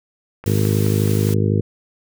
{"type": "click train", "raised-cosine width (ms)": 0.5, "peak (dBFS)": -20, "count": 5, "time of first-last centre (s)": [0.44, 1.291], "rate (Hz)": 4.7}
{"type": "noise", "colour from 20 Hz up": "white", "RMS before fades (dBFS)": -32, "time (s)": [0.46, 1.34], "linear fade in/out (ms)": 2}
{"type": "harmonic tone", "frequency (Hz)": 51.91, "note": "G#1", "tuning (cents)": 0, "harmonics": [2, 3, 4, 5, 6, 7, 8, 9], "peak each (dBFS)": [-17, -22, -23, -28, -29, -26, -27, -28], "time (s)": [0.46, 1.61], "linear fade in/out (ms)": 5}
{"effects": []}